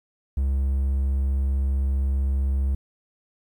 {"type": "tone", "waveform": "triangle", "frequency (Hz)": 67.7, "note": "C#2", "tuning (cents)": -40, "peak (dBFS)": -18, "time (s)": [0.37, 2.75], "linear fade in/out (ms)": 5, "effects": ["10-bit"]}